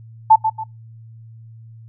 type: tone with echo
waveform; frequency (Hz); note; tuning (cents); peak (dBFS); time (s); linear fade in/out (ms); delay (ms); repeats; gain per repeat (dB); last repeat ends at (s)
sine; 880; A5; 0; -5; 0.3-0.36; 10; 140; 2; -9; 0.64
effects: noise-tail reverb RT60 0.2 s tail -24 dB re dry + added 113 Hz sine -38 dBFS peak until 1.88 s